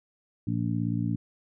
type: harmonic tone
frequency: 57.5 Hz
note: A#1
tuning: 23 cents flat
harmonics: 2 / 3 / 4 / 5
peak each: -29 / -31 / -32 / -33 dBFS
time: 0.47-1.16 s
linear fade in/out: 5 ms
effects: none